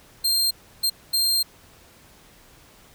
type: tone bursts at uneven times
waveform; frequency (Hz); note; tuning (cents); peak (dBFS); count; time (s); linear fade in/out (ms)
sawtooth; 4186; C8; 0; -16; 3; 0.24-0.51 / 0.83-0.9 / 1.13-1.43; 10
effects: pink hiss -52 dBFS RMS until 2.94 s